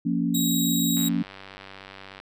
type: chord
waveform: sine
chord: Bb minor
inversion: second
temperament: just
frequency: 174.81 / 233.1 / 279.7 Hz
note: F3 / Bb3 / Db4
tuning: +2 / 0 / +16 cents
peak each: -26 dBFS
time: 0.05-1.23 s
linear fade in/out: 10 ms
type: tone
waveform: 15% pulse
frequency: 3818 Hz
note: A#7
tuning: 41 cents sharp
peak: -18 dBFS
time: 0.34-1.09 s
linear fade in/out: 10 ms
type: click train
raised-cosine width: 0.3 ms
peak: -25 dBFS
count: 120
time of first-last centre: 0.97-2.201 s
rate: 96.7 Hz
effects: none